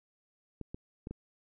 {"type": "clicks", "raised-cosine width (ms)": 3, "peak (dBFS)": -27, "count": 4, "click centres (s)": [0.613, 0.745, 1.071, 1.11], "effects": []}